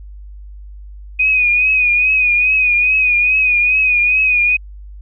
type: tone with vibrato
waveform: sine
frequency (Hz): 2489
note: D#7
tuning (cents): 0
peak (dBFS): -10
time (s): 1.19-4.57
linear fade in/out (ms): 10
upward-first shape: triangle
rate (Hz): 2.4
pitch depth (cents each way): 62
effects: added 50 Hz sine -31 dBFS peak until 5.01 s